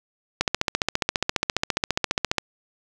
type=click train; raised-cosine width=0.2 ms; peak=-3 dBFS; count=30; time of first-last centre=0.41-2.383 s; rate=14.7 Hz; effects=none